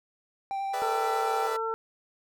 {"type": "tone with vibrato", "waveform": "triangle", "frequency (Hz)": 784, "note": "G5", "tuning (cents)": 0, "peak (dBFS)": -27, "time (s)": [0.51, 1.47], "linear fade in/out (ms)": 0, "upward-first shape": "sine", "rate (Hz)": 11, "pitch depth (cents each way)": 11}
{"type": "chord", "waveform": "20% pulse", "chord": "E dominant seventh", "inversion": "first", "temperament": "equal", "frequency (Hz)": [415.3, 493.9, 587.3, 659.3], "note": ["G#4", "B4", "D5", "E5"], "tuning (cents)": [0, 0, 0, 0], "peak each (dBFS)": [-37, -32, -35, -35], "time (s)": [0.73, 1.57], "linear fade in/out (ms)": 10}
{"type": "harmonic tone", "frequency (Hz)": 448.9, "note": "A4", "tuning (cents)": 35, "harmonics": [1, 2, 3], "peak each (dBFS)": [-31, -34, -32], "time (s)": [0.82, 1.74], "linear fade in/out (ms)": 0}
{"effects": []}